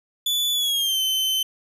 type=tone with pitch glide; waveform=40% pulse; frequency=3466 to 3070 Hz; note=A7 to G7; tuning=-27 to -37 cents; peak=-19 dBFS; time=0.26-1.43 s; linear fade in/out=5 ms; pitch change=-210 cents; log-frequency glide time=0.53-1.01 s; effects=none